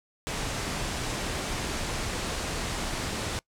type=low-pass noise; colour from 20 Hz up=pink; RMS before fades=-32 dBFS; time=0.27-3.39 s; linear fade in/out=0 ms; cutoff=9200 Hz; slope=24 dB/octave; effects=noise-tail reverb RT60 0.1 s tail -24 dB re dry